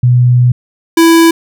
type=tone pair in turn; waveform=sine / square; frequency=123.47 / 330.9 Hz; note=B2 / E4; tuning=0 / +7 cents; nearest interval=octave + perfect fourth; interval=1707 cents; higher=second; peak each=-4 dBFS; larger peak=neither; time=0.03-0.52 / 0.97-1.31 s; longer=first; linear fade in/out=5 ms; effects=none